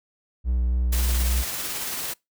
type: tone with vibrato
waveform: triangle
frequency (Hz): 61.1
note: B1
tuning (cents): -18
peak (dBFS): -18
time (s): 0.44-1.45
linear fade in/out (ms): 50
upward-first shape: square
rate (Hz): 3.6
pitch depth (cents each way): 15
type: noise with tremolo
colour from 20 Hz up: white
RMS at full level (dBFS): -29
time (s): 0.92-2.14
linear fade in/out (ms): 10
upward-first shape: sine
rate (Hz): 18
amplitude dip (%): 25
effects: noise-tail reverb RT60 0.2 s tail -25 dB re dry